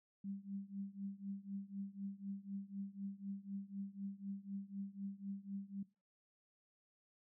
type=tone with tremolo; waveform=sine; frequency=197.5 Hz; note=G3; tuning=13 cents sharp; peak=-40 dBFS; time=0.24-5.83 s; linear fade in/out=5 ms; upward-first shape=triangle; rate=4 Hz; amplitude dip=95%; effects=noise-tail reverb RT60 0.3 s tail -20 dB re dry